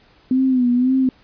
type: tone with vibrato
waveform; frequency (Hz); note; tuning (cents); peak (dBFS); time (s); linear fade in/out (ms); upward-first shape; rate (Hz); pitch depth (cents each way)
sine; 253.2; B3; +43; -13; 0.31-1.09; 2; sine; 1.9; 73
effects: pink hiss -53 dBFS RMS until 1.23 s + resampled to 11025 Hz